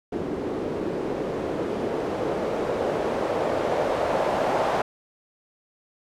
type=noise with low-pass filter sweep; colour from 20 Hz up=blue; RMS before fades=-26 dBFS; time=0.12-4.82 s; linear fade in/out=5 ms; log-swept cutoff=330 to 680 Hz; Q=2; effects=none